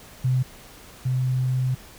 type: tone pair in turn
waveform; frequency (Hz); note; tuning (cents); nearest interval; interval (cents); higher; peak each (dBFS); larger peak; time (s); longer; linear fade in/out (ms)
sine; 128.5 / 128.5; C3 / C3; -31 / -31; unison; 0; neither; -18 / -20; first; 0.24-0.43 / 1.05-1.75; second; 10
effects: pink hiss -46 dBFS RMS until 1.98 s